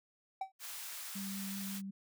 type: tone with exponential decay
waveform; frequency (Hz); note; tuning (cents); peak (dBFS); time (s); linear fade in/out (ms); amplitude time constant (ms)
triangle; 768; G5; -36; -30; 0.41-0.52; 5; 23
type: high-pass noise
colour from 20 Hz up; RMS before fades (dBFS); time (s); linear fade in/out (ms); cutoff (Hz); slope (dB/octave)
white; -45; 0.59-1.82; 50; 910; 12
type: tone with vibrato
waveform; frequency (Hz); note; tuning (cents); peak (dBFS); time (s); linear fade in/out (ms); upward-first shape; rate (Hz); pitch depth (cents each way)
sine; 196; G3; 0; -40; 1.15-1.91; 10; sine; 5.4; 11
effects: none